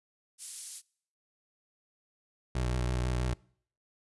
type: high-pass noise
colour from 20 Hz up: pink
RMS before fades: -40 dBFS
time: 0.38-0.82 s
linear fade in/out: 50 ms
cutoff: 8600 Hz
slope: 12 dB/octave
type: tone with vibrato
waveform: 25% pulse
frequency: 61.74 Hz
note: B1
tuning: in tune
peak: -25 dBFS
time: 2.55-3.34 s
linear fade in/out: 5 ms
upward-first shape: square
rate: 6.1 Hz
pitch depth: 27 cents each way
effects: noise-tail reverb RT60 0.6 s tail -25 dB re dry + resampled to 24000 Hz